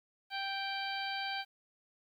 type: harmonic tone with a mistuned harmonic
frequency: 784 Hz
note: G5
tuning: in tune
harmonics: 1 / 2 / 3 / 4 / 5 / 6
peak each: -39 / -41 / -43 / -43 / -46 / -45 dBFS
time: 0.3-1.45 s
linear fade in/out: 50 ms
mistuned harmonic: 6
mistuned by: -32 cents
effects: 11-bit